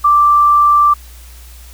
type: tone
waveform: sine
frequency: 1174.7 Hz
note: D6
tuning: in tune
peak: -6 dBFS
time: 0.04-0.94 s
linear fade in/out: 10 ms
effects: added 60 Hz sine -34 dBFS peak until 1.73 s + white hiss -42 dBFS RMS until 1.73 s